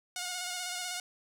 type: tone with vibrato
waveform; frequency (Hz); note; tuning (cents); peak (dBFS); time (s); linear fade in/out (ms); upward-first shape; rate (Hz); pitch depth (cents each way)
5% pulse; 721; F#5; -45; -23; 0.16-1; 2; square; 16; 24
effects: none